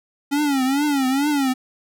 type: tone with vibrato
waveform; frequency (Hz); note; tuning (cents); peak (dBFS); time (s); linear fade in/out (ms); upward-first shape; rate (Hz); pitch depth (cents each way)
square; 277.2; C#4; 0; -18; 0.31-1.54; 20; triangle; 2.3; 150
effects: none